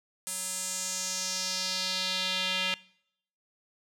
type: tone with band-pass filter sweep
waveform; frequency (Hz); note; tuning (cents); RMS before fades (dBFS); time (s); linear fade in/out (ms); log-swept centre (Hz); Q
square; 186.1; F#3; +10; -32; 0.27-2.74; 0; 9200 to 3000; 2.7
effects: noise-tail reverb RT60 0.7 s tail -22 dB re dry